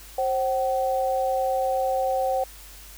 sine tone pair together, 531 / 760.1 Hz, C5 / F#5, +25 / +46 cents, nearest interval tritone, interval 621 cents, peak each -24 dBFS, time 0.18-2.44 s, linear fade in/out 5 ms, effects added 50 Hz sine -46 dBFS peak until 2.97 s + white hiss -46 dBFS RMS until 2.97 s

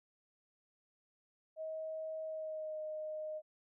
sine tone with pitch glide, 634 to 618.4 Hz, D#5 to D#5, +32 to -11 cents, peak -39 dBFS, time 1.56-3.42 s, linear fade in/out 50 ms, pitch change -43 cents, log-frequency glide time 2.24-2.81 s, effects none

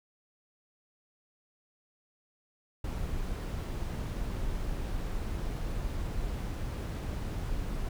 brown noise, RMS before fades -34 dBFS, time 2.84-7.89 s, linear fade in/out 5 ms, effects none

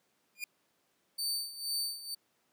sawtooth tone with exponential growth, 2423 Hz, D#7, 47 cents flat, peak -29 dBFS, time 0.35-0.44 s, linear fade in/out 2 ms, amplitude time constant 19 ms
sawtooth tone with tremolo, 4571 Hz, D8, 48 cents flat, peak -28 dBFS, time 1.18-2.15 s, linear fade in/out 10 ms, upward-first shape sine, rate 2.1 Hz, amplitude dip 80%
effects pink hiss -74 dBFS RMS until 2.52 s + high-pass 200 Hz 12 dB/octave

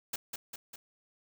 white noise with echo, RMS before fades -35 dBFS, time 0.13-0.16 s, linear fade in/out 5 ms, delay 200 ms, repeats 3, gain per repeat -4 dB, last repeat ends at 0.76 s, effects none

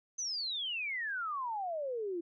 sine exponential sweep, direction down, 6272 to 329.6 Hz, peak -34 dBFS, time 0.18-2.21 s, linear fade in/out 10 ms, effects none

